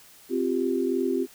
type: chord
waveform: sine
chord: C suspended fourth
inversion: none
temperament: equal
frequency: 261.6 / 349.2 / 392 Hz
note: C4 / F4 / G4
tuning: 0 / 0 / 0 cents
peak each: -27 dBFS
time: 0.29-1.27 s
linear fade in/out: 50 ms
effects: white hiss -52 dBFS RMS until 1.34 s